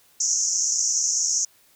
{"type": "band-pass noise", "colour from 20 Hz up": "white", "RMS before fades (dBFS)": -23, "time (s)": [0.2, 1.45], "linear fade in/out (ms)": 5, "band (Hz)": [5600, 7000], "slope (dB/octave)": 96, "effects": ["white hiss -58 dBFS RMS until 1.75 s"]}